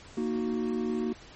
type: chord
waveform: triangle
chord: D# minor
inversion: second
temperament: equal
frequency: 233.1 / 311.1 / 370 Hz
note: A#3 / D#4 / F#4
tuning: 0 / 0 / 0 cents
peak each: -28 / -33 / -30 dBFS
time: 0.17-1.13 s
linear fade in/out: 5 ms
effects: pink hiss -50 dBFS RMS until 1.35 s + MP3 32 kbps